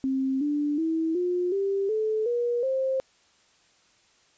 sine tone with pitch steps, 265.9 / 293.3 / 323.6 / 357 / 393.8 / 434.5 / 479.3 / 528.7 Hz, C4 / D4 / E4 / F4 / G4 / A4 / A#4 / C5, +28 / -2 / -32 / +38 / +8 / -22 / +48 / +18 cents, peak -23 dBFS, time 0.04-3 s, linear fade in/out 0 ms, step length 370 ms, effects white hiss -62 dBFS RMS until 4.37 s + resampled to 16000 Hz

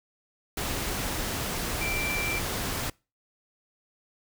sine tone in noise, 2349 Hz, D7, in tune, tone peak -30 dBFS, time 1.81-2.39 s, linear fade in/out 5 ms, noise pink, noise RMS -31 dBFS, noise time 0.57-2.9 s, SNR -2 dB, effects noise-tail reverb RT60 0.3 s tail -25 dB re dry

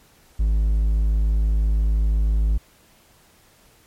triangle tone, 53 Hz, G#1, 36 cents sharp, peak -14 dBFS, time 0.39-2.58 s, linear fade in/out 10 ms, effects pink hiss -55 dBFS RMS until 3.86 s + MP3 64 kbps

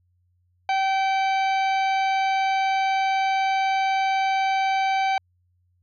harmonic tone, 772 Hz, G5, 27 cents flat, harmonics 1 / 2 / 3 / 4 / 5 / 6 / 8, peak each -20 / -33 / -29 / -38 / -40 / -41 / -48 dBFS, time 0.69-5.18 s, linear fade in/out 2 ms, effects added 89 Hz sine -63 dBFS peak until 5.82 s

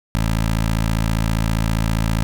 15% pulse tone with notch filter, 55 Hz, A1, in tune, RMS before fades -19 dBFS, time 0.15-2.23 s, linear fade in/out 0 ms, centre 450 Hz, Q 1.5, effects none

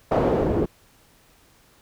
white noise with low-pass filter sweep, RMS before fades -21 dBFS, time 0.11-0.66 s, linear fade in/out 10 ms, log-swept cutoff 630 to 340 Hz, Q 1.8, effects pink hiss -57 dBFS RMS until 1.81 s

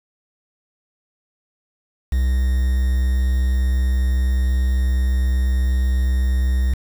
triangle tone with quantisation, 64.1 Hz, C2, 35 cents flat, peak -13 dBFS, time 2.12-6.74 s, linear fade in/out 5 ms, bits 6, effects none

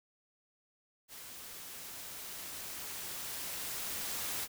white noise with level ramp, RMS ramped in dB -49 to -37 dBFS, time 1.08-4.48 s, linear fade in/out 50 ms, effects none

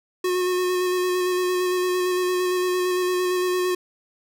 square tone with vibrato, 363.4 Hz, F#4, 31 cents flat, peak -21 dBFS, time 0.24-3.75 s, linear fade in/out 5 ms, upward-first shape square, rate 8.8 Hz, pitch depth 13 cents each way, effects none

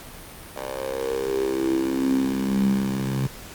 10% pulse tone with high-pass filter sweep, 66.5 Hz, C2, 29 cents sharp, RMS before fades -24 dBFS, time 0.56-3.27 s, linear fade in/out 5 ms, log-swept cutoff 630 to 140 Hz, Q 8.6, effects pink hiss -41 dBFS RMS until 3.54 s + Opus 48 kbps

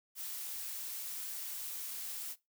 blue noise with amplitude modulation, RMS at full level -40 dBFS, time 0.15-2.36 s, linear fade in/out 50 ms, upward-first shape sine, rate 240 Hz, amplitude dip 40%, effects noise-tail reverb RT60 0.2 s tail -19 dB re dry

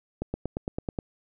accelerating click train, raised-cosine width 2 ms, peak -16 dBFS, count 8, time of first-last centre 0.22-0.988 s, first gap 120 ms, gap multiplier 0.97, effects none

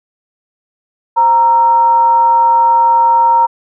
sine tone with frequency modulation, 931 Hz, A#5, 2 cents flat, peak -6 dBFS, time 1.16-3.47 s, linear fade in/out 20 ms, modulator 407 Hz, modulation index 0.23, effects none

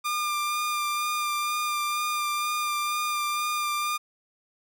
sawtooth tone with vibrato, 1200 Hz, D6, 37 cents sharp, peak -22 dBFS, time 0.04-3.98 s, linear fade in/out 20 ms, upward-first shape sine, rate 2.1 Hz, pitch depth 17 cents each way, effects none

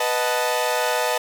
sawtooth chord, B dominant seventh, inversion none, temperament equal, 493.9 / 622.3 / 740 / 880 Hz, B4 / D#5 / F#5 / A5, 0 / 0 / 0 / 0 cents, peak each -21 / -21 / -26 / -21 dBFS, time 0-1.18 s, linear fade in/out 5 ms, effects none

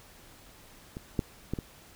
clicks, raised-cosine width 3 ms, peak -25 / -13 / -17 / -21 dBFS, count 4, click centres 0.969 / 1.192 / 1.536 / 1.588 s, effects pink hiss -54 dBFS RMS until 1.95 s

